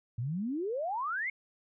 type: exponential sweep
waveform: sine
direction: up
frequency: 110 to 2228 Hz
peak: -31 dBFS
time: 0.18-1.3 s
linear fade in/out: 5 ms
effects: none